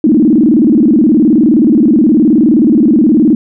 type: tone with vibrato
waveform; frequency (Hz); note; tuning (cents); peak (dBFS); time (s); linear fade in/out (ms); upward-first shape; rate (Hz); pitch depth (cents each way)
sine; 267.1; C4; +36; -4; 0.04-3.35; 2; square; 19; 280
effects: none